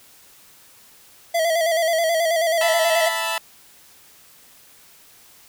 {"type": "tone with vibrato", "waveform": "square", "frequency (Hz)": 659.3, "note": "E5", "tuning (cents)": 0, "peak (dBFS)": -18, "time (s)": [1.34, 3.09], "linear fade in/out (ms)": 10, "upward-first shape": "square", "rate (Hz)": 9.3, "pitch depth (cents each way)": 49}
{"type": "chord", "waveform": "15% pulse", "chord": "E suspended fourth", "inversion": "none", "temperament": "equal", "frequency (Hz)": [659.3, 880, 987.8], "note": ["E5", "A5", "B5"], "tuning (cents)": [0, 0, 0], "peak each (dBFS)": -20, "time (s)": [2.61, 3.38], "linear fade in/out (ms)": 2}
{"effects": ["white hiss -50 dBFS RMS until 5.48 s"]}